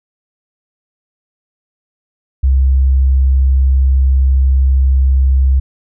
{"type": "tone", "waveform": "sine", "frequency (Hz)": 66.3, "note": "C2", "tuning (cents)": 23, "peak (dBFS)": -7, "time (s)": [2.43, 5.6], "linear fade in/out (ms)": 10, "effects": []}